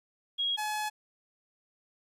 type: tone pair in turn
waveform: sine / sawtooth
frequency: 3295 / 850.3 Hz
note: G#7 / G#5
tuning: -14 / +41 cents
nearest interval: octave + major seventh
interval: 2345 cents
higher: first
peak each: -27 dBFS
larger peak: neither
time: 0.38-0.57 / 0.57-0.9 s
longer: second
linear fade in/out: 20 ms
effects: resampled to 32000 Hz + 11-bit